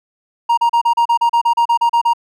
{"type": "tone bursts", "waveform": "triangle", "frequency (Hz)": 938, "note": "A#5", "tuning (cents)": 11, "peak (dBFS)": -8, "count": 14, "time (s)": [0.49, 2.135], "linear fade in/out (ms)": 10, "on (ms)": 85, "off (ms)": 35, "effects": []}